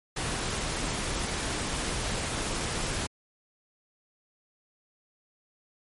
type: noise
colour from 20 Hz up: pink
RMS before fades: -31 dBFS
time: 0.16-3.07 s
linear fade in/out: 10 ms
effects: MP3 48 kbps